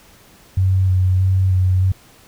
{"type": "tone with vibrato", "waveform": "sine", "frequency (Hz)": 93.4, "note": "F#2", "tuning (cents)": 17, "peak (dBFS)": -12, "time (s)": [0.57, 1.92], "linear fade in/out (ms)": 5, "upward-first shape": "square", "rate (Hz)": 1.6, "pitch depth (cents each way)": 17, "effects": ["pink hiss -48 dBFS RMS until 2.27 s"]}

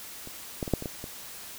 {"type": "clicks", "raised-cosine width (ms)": 2, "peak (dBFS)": [-28, -16, -21, -9, -22, -19, -24], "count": 7, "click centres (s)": [0.274, 0.628, 0.678, 0.737, 0.824, 0.858, 1.041], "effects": ["white hiss -43 dBFS RMS until 1.58 s"]}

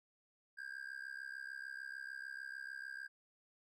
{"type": "tone with amplitude modulation", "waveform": "triangle", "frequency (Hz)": 1604, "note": "G6", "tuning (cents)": 39, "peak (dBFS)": -39, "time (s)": [0.57, 3.08], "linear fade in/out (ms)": 20, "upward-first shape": "sine", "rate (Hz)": 66.7, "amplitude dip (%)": 90, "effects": []}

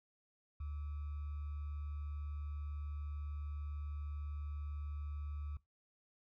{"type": "tone with sample-and-hold", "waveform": "sine", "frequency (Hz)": 73.5, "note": "D2", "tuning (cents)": 2, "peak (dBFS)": -40, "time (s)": [0.6, 5.57], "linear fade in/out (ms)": 5, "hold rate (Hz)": 1225, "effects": ["noise-tail reverb RT60 0.2 s tail -20 dB re dry", "low-pass 2000 Hz 12 dB/octave"]}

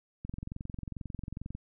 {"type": "click train", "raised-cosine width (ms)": 5, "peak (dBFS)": -26, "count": 30, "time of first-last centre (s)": [0.25, 1.55], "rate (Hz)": 22.3, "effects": []}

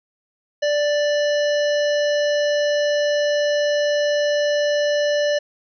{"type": "harmonic tone with a mistuned harmonic", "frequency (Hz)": 587.3, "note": "D5", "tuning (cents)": 0, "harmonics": [1, 3, 5, 7, 9, 10], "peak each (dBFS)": [-17, -27, -31, -34, -36, -37], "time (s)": [0.62, 5.39], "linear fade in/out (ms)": 10, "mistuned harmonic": 10, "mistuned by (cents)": 23, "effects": []}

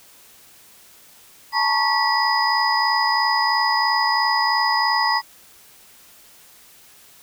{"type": "tone cluster", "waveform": "sine", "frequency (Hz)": [864, 927, 1102, 1949, 4973], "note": ["A5", "A#5", "C#6", "B6", "D#8"], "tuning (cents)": [-32, -10, -11, -23, -2], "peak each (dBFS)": -23, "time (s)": [1.52, 5.22], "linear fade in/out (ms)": 50, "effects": ["white hiss -49 dBFS RMS until 7.22 s"]}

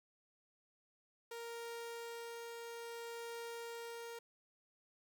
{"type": "tone with tremolo", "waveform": "sawtooth", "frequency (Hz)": 466.2, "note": "A#4", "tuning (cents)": 0, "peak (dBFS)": -40, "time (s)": [1.31, 4.19], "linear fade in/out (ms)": 5, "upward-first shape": "triangle", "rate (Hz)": 0.6, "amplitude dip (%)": 25, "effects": ["11-bit"]}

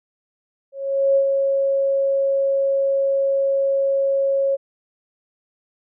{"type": "tone with ADSR envelope", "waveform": "sine", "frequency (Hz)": 548, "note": "C#5", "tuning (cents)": -20, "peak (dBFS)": -12, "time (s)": [0.72, 4.57], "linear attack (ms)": 440, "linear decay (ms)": 81, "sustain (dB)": -4, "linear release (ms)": 28, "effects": []}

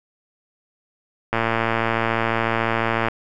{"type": "click train", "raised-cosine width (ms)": 0.5, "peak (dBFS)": -5, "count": 201, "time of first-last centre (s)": [1.33, 3.084], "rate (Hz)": 114, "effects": []}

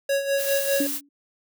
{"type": "tone with tremolo", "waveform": "square", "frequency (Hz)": 554.4, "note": "C#5", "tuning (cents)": 0, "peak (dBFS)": -20, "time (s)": [0.09, 0.87], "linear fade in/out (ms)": 5, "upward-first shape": "sine", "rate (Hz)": 5, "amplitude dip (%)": 65}
{"type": "noise", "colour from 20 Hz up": "blue", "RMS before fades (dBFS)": -29, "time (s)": [0.36, 1.01], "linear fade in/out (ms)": 50}
{"type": "tone with exponential decay", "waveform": "sine", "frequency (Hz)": 284.8, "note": "C#4", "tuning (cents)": 47, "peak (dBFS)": -19, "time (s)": [0.8, 1.09], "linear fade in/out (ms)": 5, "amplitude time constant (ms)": 61}
{"effects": []}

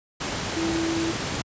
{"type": "tone in noise", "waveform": "sine", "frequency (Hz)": 329.6, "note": "E4", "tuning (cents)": 0, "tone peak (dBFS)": -24, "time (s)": [0.56, 1.12], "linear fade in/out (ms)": 10, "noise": "pink", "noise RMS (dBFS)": -28, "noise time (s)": [0.2, 1.42], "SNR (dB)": 1, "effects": ["high-pass 80 Hz 12 dB/octave", "resampled to 16000 Hz"]}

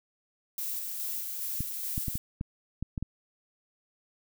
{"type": "noise with tremolo", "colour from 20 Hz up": "violet", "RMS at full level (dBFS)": -34, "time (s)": [0.58, 2.18], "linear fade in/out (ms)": 2, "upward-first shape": "square", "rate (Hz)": 2.4, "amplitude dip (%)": 25}
{"type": "clicks", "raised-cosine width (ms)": 5, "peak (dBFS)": -20, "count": 8, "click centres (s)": [1.606, 1.979, 2.082, 2.155, 2.411, 2.826, 2.978, 3.026]}
{"effects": []}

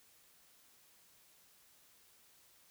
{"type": "silence", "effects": ["white hiss -66 dBFS RMS until 2.7 s"]}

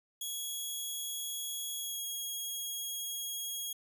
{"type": "tone with pitch glide", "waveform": "10% pulse", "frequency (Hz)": [3337, 3297], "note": ["G#7", "G#7"], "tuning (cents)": [8, -13], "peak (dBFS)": -29, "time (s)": [0.21, 3.73], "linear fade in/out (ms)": 5, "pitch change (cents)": -21, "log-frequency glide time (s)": [1.77, 2.03], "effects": []}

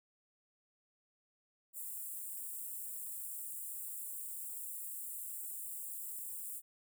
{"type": "high-pass noise", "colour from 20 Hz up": "white", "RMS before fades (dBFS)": -44, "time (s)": [1.73, 6.62], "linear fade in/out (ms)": 50, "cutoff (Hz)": 7500, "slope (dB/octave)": 96, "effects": []}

